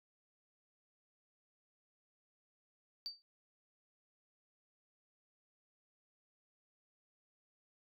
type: tone with exponential decay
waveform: sine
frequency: 4622 Hz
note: D8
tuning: 28 cents flat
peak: -35 dBFS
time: 3.06-3.22 s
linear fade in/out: 0 ms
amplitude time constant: 34 ms
effects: tanh soft clip ceiling -34 dBFS